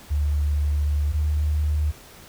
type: tone pair in turn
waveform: sine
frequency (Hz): 73.42 / 75.31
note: D2 / D2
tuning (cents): 0 / +44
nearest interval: unison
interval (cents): 44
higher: second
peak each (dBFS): -19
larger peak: neither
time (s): 0.1-1.13 / 1.13-1.92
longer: first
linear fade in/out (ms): 20
effects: pink hiss -46 dBFS RMS until 2.28 s